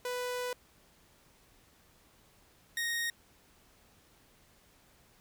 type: tone pair in turn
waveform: sawtooth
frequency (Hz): 495.3 / 1864.6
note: B4 / A#6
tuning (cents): +5 / 0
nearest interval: octave + major seventh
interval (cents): 2295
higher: second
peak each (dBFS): -30 / -28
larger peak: second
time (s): 0.05-0.53 / 2.77-3.1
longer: first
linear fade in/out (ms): 2
effects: pink hiss -64 dBFS RMS until 5.2 s